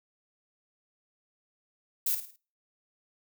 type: noise with echo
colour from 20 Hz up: violet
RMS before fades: -28 dBFS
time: 2.06-2.15 s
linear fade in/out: 5 ms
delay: 53 ms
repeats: 4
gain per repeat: -8 dB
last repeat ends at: 2.362 s
effects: noise-tail reverb RT60 0.4 s tail -25 dB re dry